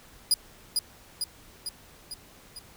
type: tone with echo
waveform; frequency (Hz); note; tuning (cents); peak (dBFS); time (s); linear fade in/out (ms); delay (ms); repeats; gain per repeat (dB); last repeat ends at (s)
25% pulse; 4928; D#8; -17; -14; 0.31-0.34; 2; 450; 5; -4; 2.59
effects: pink hiss -53 dBFS RMS until 2.76 s